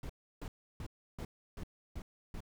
brown noise bursts, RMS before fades -42 dBFS, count 7, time 0.03-2.405 s, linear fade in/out 2 ms, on 65 ms, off 320 ms, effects none

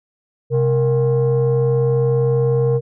sine tone pair together, 130.65 / 466.2 Hz, C3 / A#4, -2 / 0 cents, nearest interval octave + minor seventh, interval 2202 cents, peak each -14 dBFS, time 0.5-2.81 s, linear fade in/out 50 ms, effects tanh soft clip ceiling -10 dBFS

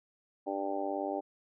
harmonic tone, 98.4 Hz, G2, 7 cents sharp, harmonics 3 / 4 / 5 / 6 / 7 / 8 / 9, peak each -38 / -39 / -44 / -37 / -47 / -37 / -48 dBFS, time 0.46-1.21 s, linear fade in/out 20 ms, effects none

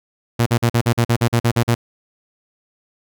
sawtooth tone bursts, 117.9 Hz, A#2, 20 cents sharp, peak -9 dBFS, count 12, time 0.39-1.75 s, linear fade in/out 10 ms, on 73 ms, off 44 ms, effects none

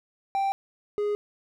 triangle tone pair in turn, 784 / 414.5 Hz, G5 / G#4, 0 / -3 cents, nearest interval major seventh, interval 1103 cents, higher first, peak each -21 / -22 dBFS, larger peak first, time 0.35-0.52 / 0.98-1.15 s, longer neither, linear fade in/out 0 ms, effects none

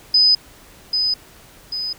sine tone with echo, 5010 Hz, D#8, 11 cents sharp, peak -10 dBFS, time 0.14-0.35 s, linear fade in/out 5 ms, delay 790 ms, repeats 2, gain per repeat -6 dB, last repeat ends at 1.93 s, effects pink hiss -46 dBFS RMS until 1.98 s

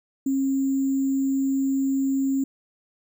sine tone with sample-and-hold, 270.5 Hz, C#4, 42 cents flat, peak -20 dBFS, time 0.26-2.44 s, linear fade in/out 5 ms, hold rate 7350 Hz, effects none

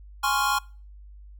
square chord, Db major seventh, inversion second, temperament equal, 830.6 / 1046.5 / 1108.7 / 1396.9 Hz, Ab5 / C6 / Db6 / F6, 0 / 0 / 0 / 0 cents, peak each -28 dBFS, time 0.23-0.59 s, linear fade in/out 10 ms, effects noise-tail reverb RT60 0.4 s tail -24 dB re dry + added 50 Hz sine -43 dBFS peak until 1.39 s

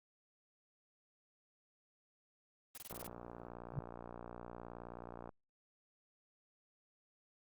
white noise bursts, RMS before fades -48 dBFS, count 7, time 2.75-3.069 s, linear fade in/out 0 ms, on 25 ms, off 24 ms
click train, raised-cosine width 1 ms, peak -34 dBFS, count 142, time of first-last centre 2.91-5.292 s, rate 59.2 Hz
sine tone with exponential growth, 140 Hz, C#3, 18 cents sharp, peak -31 dBFS, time 3.7-3.79 s, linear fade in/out 2 ms, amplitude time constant 18 ms
effects Opus 24 kbps

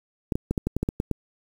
clicks, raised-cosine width 3 ms, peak -11 dBFS, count 10, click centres 0.322 / 0.355 / 0.51 / 0.578 / 0.67 / 0.766 / 0.83 / 0.889 / 1.001 / 1.113 s, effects 7-bit

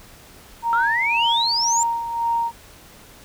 sine tone with tremolo, 930 Hz, A#5, 4 cents flat, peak -17 dBFS, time 0.62-2.52 s, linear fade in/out 50 ms, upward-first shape sine, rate 1.9 Hz, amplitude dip 60%
sine exponential sweep, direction up, 1329 to 7400 Hz, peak -18 dBFS, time 0.73-1.83 s, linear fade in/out 0 ms
effects tanh soft clip ceiling -8 dBFS + pink hiss -46 dBFS RMS until 3.24 s

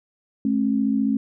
sine tone pair together, 215 / 269.7 Hz, A3 / C#4, -40 / -47 cents, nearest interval major third, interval 393 cents, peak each -21 dBFS, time 0.45-1.17 s, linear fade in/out 2 ms, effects none

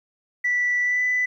sine tone with pitch glide, 1965 to 1993.6 Hz, B6 to B6, -9 to +16 cents, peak -18 dBFS, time 0.44-1.26 s, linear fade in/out 10 ms, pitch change +25 cents, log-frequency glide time 0.82-1.03 s, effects tanh soft clip ceiling -15 dBFS + 10-bit

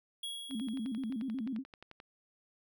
square tone with exponential decay, 3322 Hz, G#7, in tune, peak -37 dBFS, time 0.23-1.57 s, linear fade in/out 5 ms, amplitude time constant 290 ms
sine tone with vibrato, 242.3 Hz, B3, 33 cents flat, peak -34 dBFS, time 0.49-1.64 s, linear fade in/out 50 ms, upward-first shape square, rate 8.2 Hz, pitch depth 170 cents each way
click train, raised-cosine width 0.3 ms, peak -34 dBFS, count 18, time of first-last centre 0.51-2.001 s, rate 11.4 Hz
effects none

